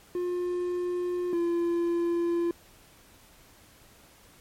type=tone pair in turn; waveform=triangle; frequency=355.7 / 342.3 Hz; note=F4 / F4; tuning=+32 / -35 cents; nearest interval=minor second; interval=67 cents; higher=first; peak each=-25 / -22 dBFS; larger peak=second; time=0.15-1.33 / 1.33-2.51 s; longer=neither; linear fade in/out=2 ms; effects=pink hiss -56 dBFS RMS until 4.4 s + MP3 64 kbps